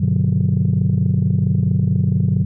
sine chord, G major seventh, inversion none, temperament just, 98 / 122.5 / 147 / 183.75 Hz, G2 / B2 / D3 / F#3, 0 / -14 / +2 / -12 cents, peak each -18 dBFS, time 0-2.45 s, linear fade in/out 10 ms, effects tanh soft clip ceiling -8 dBFS

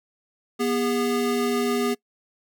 square tone pair together, 242.6 / 406.7 Hz, B3 / G#4, -31 / -36 cents, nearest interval major sixth, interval 895 cents, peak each -25 dBFS, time 0.59-1.95 s, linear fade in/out 20 ms, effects noise-tail reverb RT60 0.1 s tail -23 dB re dry

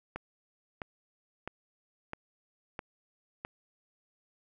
click train, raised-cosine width 0.5 ms, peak -22 dBFS, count 6, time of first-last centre 0.16-3.449 s, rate 1.52 Hz, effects none

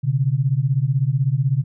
sine beating tone pair, 126.6 / 142.6 Hz, B2 / C#3, +43 / +49 cents, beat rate 16 Hz, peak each -19 dBFS, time 0.03-1.64 s, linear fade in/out 20 ms, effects none

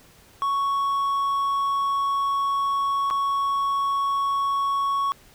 triangle tone with dropouts, 1111 Hz, C#6, 4 cents sharp, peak -19 dBFS, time 0.42-5.12 s, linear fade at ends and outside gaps 0 ms, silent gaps 3.102-3.109 s, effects pink hiss -53 dBFS RMS until 5.34 s

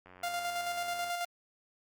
click train, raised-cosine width 0.5 ms, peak -38 dBFS, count 96, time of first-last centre 0.06-1.099 s, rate 91.4 Hz
sawtooth tone with tremolo, 698.5 Hz, F5, in tune, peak -28 dBFS, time 0.23-1.25 s, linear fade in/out 5 ms, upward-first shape square, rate 9.2 Hz, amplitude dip 35%
effects Opus 48 kbps

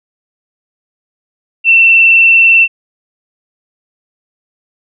sine tone with vibrato, 2689 Hz, E7, 34 cents sharp, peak -3 dBFS, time 1.64-2.68 s, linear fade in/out 50 ms, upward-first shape sine, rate 20 Hz, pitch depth 29 cents each way, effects none

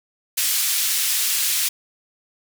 white band-pass noise, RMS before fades -21 dBFS, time 0.37-1.69 s, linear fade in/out 10 ms, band 2300 to 16000 Hz, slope 12 dB/octave, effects none

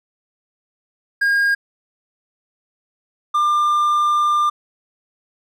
triangle tone pair in turn, 1623 / 1196.1 Hz, G#6 / D6, -40 / +31 cents, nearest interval perfect fourth, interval 529 cents, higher first, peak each -12 dBFS, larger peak neither, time 1.21-1.55 / 3.34-4.5 s, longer second, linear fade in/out 10 ms, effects none

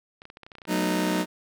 clicks, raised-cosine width 0.3 ms, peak -28 dBFS, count 11, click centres 0.219 / 0.254 / 0.301 / 0.371 / 0.433 / 0.465 / 0.518 / 0.553 / 0.584 / 0.618 / 0.653 s
sawtooth chord, B dominant seventh, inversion second, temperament just, 185.21 / 222.2 / 246.9 / 308.7 Hz, F#3 / A3 / B3 / D#4, +2 / +17 / 0 / -14 cents, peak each -23 / -28 / -29 / -23 dBFS, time 0.67-1.26 s, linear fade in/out 50 ms
effects none

